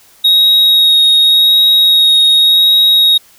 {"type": "tone with vibrato", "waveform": "triangle", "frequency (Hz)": 3770, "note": "A#7", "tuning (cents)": 19, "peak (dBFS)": -4, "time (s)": [0.24, 3.18], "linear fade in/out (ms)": 10, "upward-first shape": "sine", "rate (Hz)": 0.88, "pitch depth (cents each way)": 11, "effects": ["white hiss -45 dBFS RMS until 3.38 s"]}